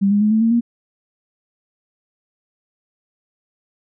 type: tone with pitch steps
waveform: sine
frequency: 197.6 / 204.7 / 212 / 219.6 / 227.5 / 235.7 Hz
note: G3 / G#3 / G#3 / A3 / A#3 / A#3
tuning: +14 / -25 / +36 / -3 / -42 / +19 cents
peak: -12 dBFS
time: 0.01-0.61 s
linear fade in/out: 20 ms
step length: 100 ms
effects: none

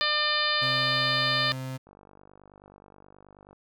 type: harmonic tone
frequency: 600 Hz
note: D5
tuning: 37 cents sharp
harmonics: 1 / 2 / 3 / 4 / 5 / 6 / 7 / 8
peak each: -35 / -30 / -29 / -34 / -33 / -30 / -31 / -33 dBFS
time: 0.01-1.52 s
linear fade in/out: 0 ms
type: tone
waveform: 35% pulse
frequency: 130.81 Hz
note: C3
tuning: in tune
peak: -31 dBFS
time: 0.61-1.78 s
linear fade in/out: 20 ms
type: click train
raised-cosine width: 1 ms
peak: -37 dBFS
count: 83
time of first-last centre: 1.87-3.53 s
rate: 49.4 Hz
effects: none

